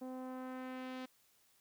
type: tone with low-pass filter sweep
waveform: sawtooth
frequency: 257 Hz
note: C4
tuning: 31 cents flat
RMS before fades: -45 dBFS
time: 0.01-1.06 s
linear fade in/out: 10 ms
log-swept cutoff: 660 to 4100 Hz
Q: 1.1
effects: white hiss -71 dBFS RMS until 1.6 s